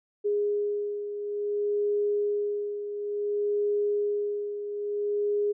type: beating tone pair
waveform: sine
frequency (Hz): 412.2 / 412.77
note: G#4 / G#4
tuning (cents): -13 / -11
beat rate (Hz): 0.57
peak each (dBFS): -26 / -33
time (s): 0.24-5.53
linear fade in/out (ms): 20
effects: none